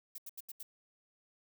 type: noise bursts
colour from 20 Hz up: violet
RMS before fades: -45 dBFS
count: 5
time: 0.15-0.63 s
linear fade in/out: 5 ms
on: 32 ms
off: 80 ms
effects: none